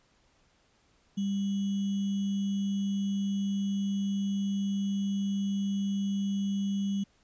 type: tone with sample-and-hold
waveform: sine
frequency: 198.3 Hz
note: G3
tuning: 20 cents sharp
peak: -27 dBFS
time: 1.17-7.04 s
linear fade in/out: 10 ms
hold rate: 3150 Hz
effects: pink hiss -67 dBFS RMS until 7.23 s + resampled to 16000 Hz